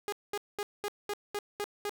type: tone bursts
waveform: sawtooth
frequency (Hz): 411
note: G#4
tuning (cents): -18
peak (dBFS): -28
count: 8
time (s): 0.08-1.894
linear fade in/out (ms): 0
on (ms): 43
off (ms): 210
effects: none